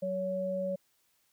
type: tone pair together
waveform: sine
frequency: 187.21 / 561 Hz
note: F#3 / C#5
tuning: +21 / +21 cents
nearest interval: octave + perfect fifth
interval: 1900 cents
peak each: -37 / -31 dBFS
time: 0.02-0.76 s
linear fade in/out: 10 ms
effects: white hiss -72 dBFS RMS until 1.32 s